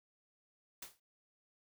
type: noise with exponential decay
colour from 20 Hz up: white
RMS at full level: -43 dBFS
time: 0.82-1 s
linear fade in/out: 5 ms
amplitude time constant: 37 ms
effects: none